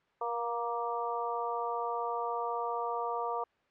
harmonic tone with a mistuned harmonic, 234.8 Hz, A#3, 13 cents sharp, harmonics 2 / 3 / 4 / 5, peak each -37 / -37 / -36 / -37 dBFS, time 0.21-3.44 s, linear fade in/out 5 ms, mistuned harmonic 2, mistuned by +16 cents, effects white hiss -70 dBFS RMS until 3.7 s + low-pass 2000 Hz 12 dB/octave

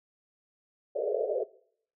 pink band-pass noise, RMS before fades -30 dBFS, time 0.95-1.44 s, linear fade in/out 10 ms, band 400 to 650 Hz, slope 96 dB/octave, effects noise-tail reverb RT60 0.6 s tail -19 dB re dry

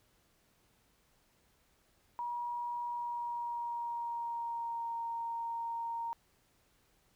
sine tone with pitch glide, 958 to 927.5 Hz, A#5 to A#5, +47 to -9 cents, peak -35 dBFS, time 2.19-6.13 s, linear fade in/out 0 ms, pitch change -56 cents, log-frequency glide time 2.84-4.98 s, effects pink hiss -71 dBFS RMS until 7.15 s

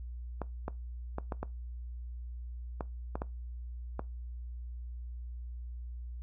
clicks, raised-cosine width 1 ms, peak -21 dBFS, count 9, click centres 0.417 / 0.681 / 1.184 / 1.322 / 1.43 / 2.808 / 3.155 / 3.219 / 3.994 s, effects noise-tail reverb RT60 0.2 s tail -20 dB re dry + added 60 Hz sine -39 dBFS peak until 6.22 s

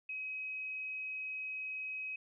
sine tone, 2539 Hz, D#7, 34 cents sharp, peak -38 dBFS, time 0.09-2.16 s, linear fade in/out 5 ms, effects none

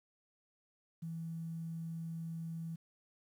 sine tone, 164.4 Hz, E3, 4 cents flat, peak -39 dBFS, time 1.02-2.76 s, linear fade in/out 10 ms, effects 11-bit

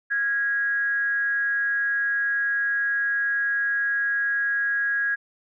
sine tone with frequency modulation, 1650 Hz, G#6, 12 cents flat, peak -21 dBFS, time 0.1-5.16 s, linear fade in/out 20 ms, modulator 251 Hz, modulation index 0.3, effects none

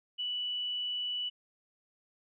sine tone, 2960 Hz, F#7, in tune, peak -32 dBFS, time 0.18-1.3 s, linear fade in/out 20 ms, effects none

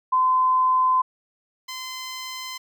sine / 10% pulse tone pair in turn, 1026 / 1030.8 Hz, C6 / C6, -34 / -26 cents, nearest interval unison, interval 8 cents, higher second, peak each -16 / -23 dBFS, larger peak first, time 0.12-1.02 / 1.68-2.58 s, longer neither, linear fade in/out 10 ms, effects none

